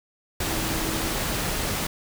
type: tone in noise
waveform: sine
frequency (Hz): 323.1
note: E4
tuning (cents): -35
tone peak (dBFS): -33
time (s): 0.47-1.13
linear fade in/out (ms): 5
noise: pink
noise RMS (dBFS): -27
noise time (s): 0.4-1.87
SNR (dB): -9
effects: none